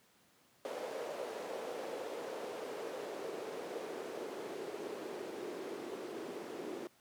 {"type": "noise with band-pass filter sweep", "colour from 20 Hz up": "white", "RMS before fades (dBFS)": -43, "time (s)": [0.65, 6.87], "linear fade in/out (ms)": 0, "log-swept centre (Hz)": [530, 350], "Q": 3.3, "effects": ["pink hiss -68 dBFS RMS until 7 s", "high-pass 150 Hz 12 dB/octave"]}